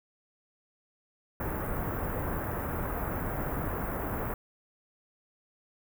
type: band-stop noise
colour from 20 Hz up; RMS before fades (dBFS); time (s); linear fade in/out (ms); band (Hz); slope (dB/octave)
pink; -33; 1.4-4.34; 2; 1600 to 15000; 24
effects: none